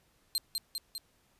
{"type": "tone with echo", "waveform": "sawtooth", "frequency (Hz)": 4168, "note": "C8", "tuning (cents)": -7, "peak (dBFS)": -25, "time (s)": [0.35, 0.38], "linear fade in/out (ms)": 0, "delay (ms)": 200, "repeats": 3, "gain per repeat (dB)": -3, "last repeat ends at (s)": 0.98, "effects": ["pink hiss -69 dBFS RMS until 1.39 s", "resampled to 32000 Hz"]}